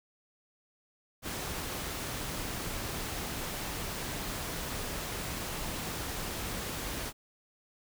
pink noise, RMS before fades -37 dBFS, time 1.22-7.13 s, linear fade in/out 50 ms, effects none

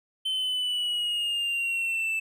triangle exponential sweep, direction down, 3080 to 2637 Hz, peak -24 dBFS, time 0.25-2.2 s, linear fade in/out 10 ms, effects none

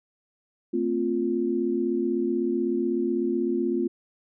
sine chord, F major, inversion first, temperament equal with one note detuned, 225.5 / 261.6 / 349.2 Hz, A3 / C4 / F4, +43 / 0 / 0 cents, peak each -29 / -28 / -25 dBFS, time 0.73-3.88 s, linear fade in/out 10 ms, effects none

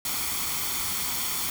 white noise with comb filter, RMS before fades -29 dBFS, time 0.05-1.5 s, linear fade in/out 2 ms, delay 0.9 ms, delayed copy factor +0.55, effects none

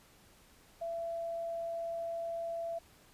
sine tone, 671 Hz, E5, 31 cents sharp, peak -35 dBFS, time 0.81-2.79 s, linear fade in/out 10 ms, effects pink hiss -62 dBFS RMS until 3.13 s + resampled to 32000 Hz

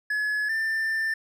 triangle tone pair in turn, 1700 / 1783.6 Hz, G#6 / A6, +40 / +23 cents, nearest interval minor second, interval 83 cents, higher second, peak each -22 dBFS, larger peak neither, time 0.1-0.49 / 0.49-1.14 s, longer second, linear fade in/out 5 ms, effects none

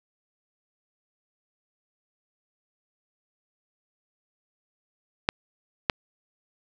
clicks, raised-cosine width 0.3 ms, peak -4 dBFS, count 2, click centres 5.289 / 5.898 s, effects none

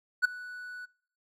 triangle tone with ADSR envelope, 1480 Hz, F#6, in tune, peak -16 dBFS, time 0.22-0.86 s, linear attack 28 ms, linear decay 9 ms, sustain -22 dB, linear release 15 ms, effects noise-tail reverb RT60 0.6 s tail -25 dB re dry

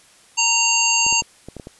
harmonic tone, 924 Hz, A#5, 16 cents flat, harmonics 1 / 3 / 5 / 7 / 8, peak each -23 / -19 / -23 / -21 / -22 dBFS, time 0.37-1.22 s, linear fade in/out 20 ms
clicks, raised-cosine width 2 ms, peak -20 dBFS, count 7, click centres 1.065 / 1.126 / 1.221 / 1.486 / 1.567 / 1.598 / 1.671 s
effects white hiss -51 dBFS RMS until 1.79 s + resampled to 24000 Hz

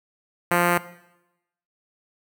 5% pulse tone with notch filter, 174.61 Hz, F3, in tune, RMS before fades -20 dBFS, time 0.51-0.78 s, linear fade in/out 5 ms, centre 5100 Hz, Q 0.96, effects noise-tail reverb RT60 0.9 s tail -17 dB re dry

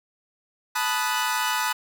sawtooth chord, B dominant seventh, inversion third, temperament equal with one note detuned, 871.4 / 987.8 / 1244.5 / 1480 Hz, A5 / B5 / D#6 / F#6, -17 / 0 / 0 / 0 cents, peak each -25 / -24 / -26 / -25 dBFS, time 0.75-1.73 s, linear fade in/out 10 ms, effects none

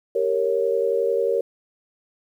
sine chord, G diminished, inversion none, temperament equal with one note detuned, 392 / 463.5 / 554.4 Hz, G4 / Bb4 / Db5, 0 / -10 / 0 cents, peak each -25 / -21 / -24 dBFS, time 0.15-1.41 s, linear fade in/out 5 ms, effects 9-bit

